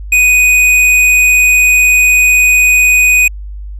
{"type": "tone with hard clipping", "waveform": "sine", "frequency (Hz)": 2489, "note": "D#7", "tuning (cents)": 0, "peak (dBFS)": -6, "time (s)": [0.12, 3.28], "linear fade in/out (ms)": 5, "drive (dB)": 16, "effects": ["added 50 Hz sine -22 dBFS peak until 3.79 s", "low-pass 12000 Hz 12 dB/octave"]}